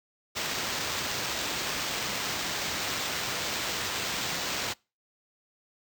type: noise with sample-and-hold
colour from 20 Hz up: blue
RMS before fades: -32 dBFS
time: 0.35-4.74 s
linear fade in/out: 20 ms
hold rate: 11025 Hz
effects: noise-tail reverb RT60 0.3 s tail -26 dB re dry + high-pass 60 Hz 12 dB/octave